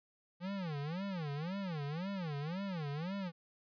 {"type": "tone with vibrato", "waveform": "square", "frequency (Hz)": 168.3, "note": "E3", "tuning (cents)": 36, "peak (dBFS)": -38, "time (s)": [0.4, 3.32], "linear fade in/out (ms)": 50, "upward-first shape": "sine", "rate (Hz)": 1.9, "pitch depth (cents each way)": 300, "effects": ["resampled to 11025 Hz"]}